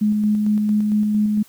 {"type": "tone with tremolo", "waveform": "sine", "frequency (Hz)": 210.8, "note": "G#3", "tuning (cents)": 26, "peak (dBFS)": -14, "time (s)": [0.01, 1.43], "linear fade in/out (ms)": 10, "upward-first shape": "square", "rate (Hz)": 4.4, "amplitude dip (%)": 25, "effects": ["white hiss -51 dBFS RMS until 1.48 s"]}